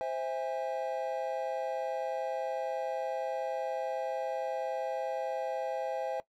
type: chord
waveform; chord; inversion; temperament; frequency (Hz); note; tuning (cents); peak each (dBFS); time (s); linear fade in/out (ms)
triangle; C augmented; none; just; 523.3 / 654.1 / 817.6; C5 / E5 / G#5; 0 / -14 / -27; -34 / -34 / -35; 0.01-6.2; 0
effects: noise-tail reverb RT60 0.1 s tail -18 dB re dry